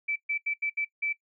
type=tone bursts at uneven times; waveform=sine; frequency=2317 Hz; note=D7; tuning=24 cents flat; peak=-26 dBFS; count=6; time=0.08-0.16 / 0.29-0.38 / 0.46-0.54 / 0.62-0.7 / 0.77-0.85 / 1.02-1.13 s; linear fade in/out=10 ms; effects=noise-tail reverb RT60 0.1 s tail -20 dB re dry